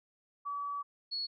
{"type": "tone pair in turn", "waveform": "sine", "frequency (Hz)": [1144, 4364], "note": ["D6", "C#8"], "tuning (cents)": [-46, -28], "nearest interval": "octave + major seventh", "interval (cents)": 2318, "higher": "second", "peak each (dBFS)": [-34, -33], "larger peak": "second", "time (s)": [[0.45, 0.83], [1.11, 1.27]], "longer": "first", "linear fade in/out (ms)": 20, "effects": ["MP3 64 kbps"]}